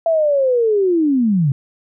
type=linear sweep; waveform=sine; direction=down; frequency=672 to 128.5 Hz; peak=-12 dBFS; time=0.06-1.52 s; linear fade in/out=2 ms; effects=none